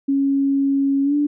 sine tone with pitch glide, 275.9 to 292 Hz, C#4 to D4, -8 to -10 cents, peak -15 dBFS, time 0.08-1.27 s, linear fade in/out 10 ms, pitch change +98 cents, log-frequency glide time 1.03-1.15 s, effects none

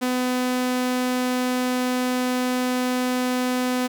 sawtooth tone, 251.5 Hz, B3, 32 cents sharp, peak -17 dBFS, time 0.01-3.88 s, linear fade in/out 20 ms, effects none

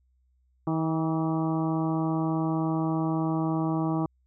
harmonic tone with a mistuned harmonic, 160.2 Hz, E3, 49 cents flat, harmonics 1 / 2 / 3 / 4 / 5 / 6 / 7 / 8, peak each -28 / -27 / -42 / -37 / -36 / -39 / -38 / -49 dBFS, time 0.67-4.06 s, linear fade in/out 2 ms, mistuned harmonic 7, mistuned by +38 cents, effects added 63 Hz sine -64 dBFS peak until 4.26 s

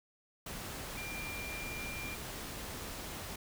sine tone in noise, 2384 Hz, D7, 25 cents sharp, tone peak -42 dBFS, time 0.97-2.15 s, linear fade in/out 5 ms, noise pink, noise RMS -43 dBFS, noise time 0.46-3.36 s, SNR -2 dB, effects none

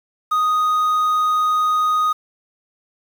triangle tone with quantisation, 1244.5 Hz, D#6, in tune, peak -13 dBFS, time 0.31-2.13 s, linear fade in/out 10 ms, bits 7, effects none

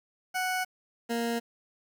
20% pulse tone pair in turn, 740 / 233.5 Hz, F#5 / A#3, 0 / +3 cents, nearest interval octave + minor sixth, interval 1997 cents, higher first, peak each -23 / -23 dBFS, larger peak neither, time 0.34-0.65 / 1.09-1.4 s, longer neither, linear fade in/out 20 ms, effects 9-bit

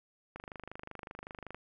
click train, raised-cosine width 0.5 ms, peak -28 dBFS, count 31, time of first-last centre 0.36-1.546 s, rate 25.3 Hz, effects none

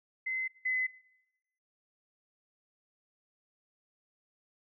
sine tone pair in turn, 2053 / 2027 Hz, C7 / B6, -33 / +45 cents, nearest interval unison, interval 22 cents, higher first, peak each -31 / -28 dBFS, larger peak second, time 0.26-0.48 / 0.65-0.87 s, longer neither, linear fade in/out 10 ms, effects noise-tail reverb RT60 0.9 s tail -21 dB re dry

